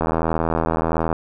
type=click train; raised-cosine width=1 ms; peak=-6 dBFS; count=92; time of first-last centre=0.01-1.128 s; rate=81.4 Hz; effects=none